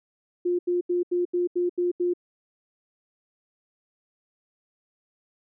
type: tone bursts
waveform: sine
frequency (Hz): 353.6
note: F4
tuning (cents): +22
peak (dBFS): -21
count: 8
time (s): 0.45-2.137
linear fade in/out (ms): 10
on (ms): 140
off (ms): 81
effects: none